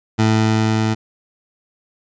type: tone with level ramp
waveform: 20% pulse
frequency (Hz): 110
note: A2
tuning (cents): 0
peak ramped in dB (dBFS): -7 to -11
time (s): 0.18-0.95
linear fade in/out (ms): 20
effects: resampled to 16000 Hz